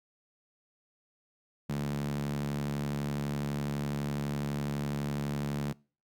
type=tone with high-pass filter; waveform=sawtooth; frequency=72 Hz; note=D2; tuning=34 cents flat; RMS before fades=-33 dBFS; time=1.69-5.73 s; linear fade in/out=10 ms; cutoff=170 Hz; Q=4.7; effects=noise-tail reverb RT60 0.4 s tail -25 dB re dry